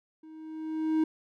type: tone with level ramp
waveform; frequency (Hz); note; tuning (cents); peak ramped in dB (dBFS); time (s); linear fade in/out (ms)
triangle; 315.3; D#4; +23; -45 to -19; 0.23-1.04; 5
effects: none